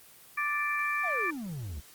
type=harmonic tone; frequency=587.3 Hz; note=D5; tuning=in tune; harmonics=2 / 3 / 4; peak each=-32 / -32 / -32 dBFS; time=0.37-1.31 s; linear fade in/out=10 ms
type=exponential sweep; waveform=triangle; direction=down; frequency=784 to 64 Hz; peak=-33 dBFS; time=1.03-1.81 s; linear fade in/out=20 ms
effects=white hiss -54 dBFS RMS until 1.94 s + Opus 24 kbps